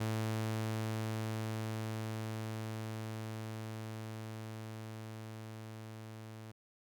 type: tone with level ramp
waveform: sawtooth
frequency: 110 Hz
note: A2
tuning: in tune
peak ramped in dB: -29 to -43 dBFS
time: 0-6.52 s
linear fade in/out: 10 ms
effects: none